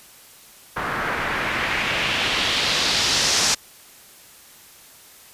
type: noise with low-pass filter sweep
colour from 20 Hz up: white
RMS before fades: -22 dBFS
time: 0.76-3.55 s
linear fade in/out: 10 ms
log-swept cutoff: 1300 to 6300 Hz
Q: 1.8
effects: white hiss -47 dBFS RMS until 5.33 s + resampled to 32000 Hz